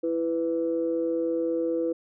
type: tone pair together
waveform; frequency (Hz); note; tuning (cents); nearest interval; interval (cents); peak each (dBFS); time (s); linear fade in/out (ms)
sine; 332 / 497.4; E4 / B4; +12 / +12; perfect fifth; 700; -26; 0.03-1.93; 10
effects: tanh soft clip ceiling -16 dBFS